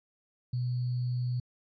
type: tone with sample-and-hold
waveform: sine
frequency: 123.8 Hz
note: B2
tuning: 5 cents sharp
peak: -28 dBFS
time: 0.53-1.4 s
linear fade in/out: 5 ms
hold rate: 4410 Hz
effects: resampled to 16000 Hz